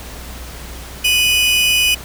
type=tone pair together; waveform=40% pulse; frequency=2489 / 2960 Hz; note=D#7 / F#7; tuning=0 / 0 cents; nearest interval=minor third; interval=300 cents; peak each=-14 dBFS; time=1.04-1.95 s; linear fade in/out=10 ms; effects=added 60 Hz sine -32 dBFS peak until 2.04 s + pink hiss -34 dBFS RMS until 2.04 s